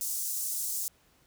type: high-pass noise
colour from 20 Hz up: pink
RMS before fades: -33 dBFS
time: 0.01-0.88 s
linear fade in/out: 0 ms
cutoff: 6600 Hz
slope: 24 dB/octave
effects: pink hiss -65 dBFS RMS until 1.26 s